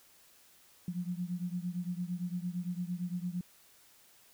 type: beating tone pair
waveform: sine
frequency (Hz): 174.61 / 183.41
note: F3 / F#3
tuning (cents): 0 / -15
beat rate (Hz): 8.8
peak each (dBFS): -36 / -38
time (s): 0.88-3.41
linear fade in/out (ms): 2
effects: white hiss -62 dBFS RMS until 4.33 s